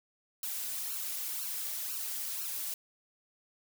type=noise with flanger; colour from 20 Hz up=blue; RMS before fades=-37 dBFS; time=0.43-2.74 s; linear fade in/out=2 ms; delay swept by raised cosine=0.71 to 3.51 ms; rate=2 Hz; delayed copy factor=+0.85; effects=none